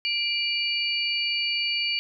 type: tone cluster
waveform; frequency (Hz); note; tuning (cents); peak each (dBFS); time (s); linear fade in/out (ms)
sine; 2362 / 2880 / 4524; D7 / F#7 / C#8; +9 / -47 / +34; -28; 0.05-1.99; 0
effects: none